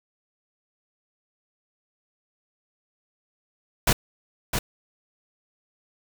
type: noise with echo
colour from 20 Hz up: pink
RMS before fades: -19 dBFS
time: 3.87-3.93 s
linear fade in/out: 5 ms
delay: 660 ms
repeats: 1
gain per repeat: -6 dB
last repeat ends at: 4.59 s
effects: none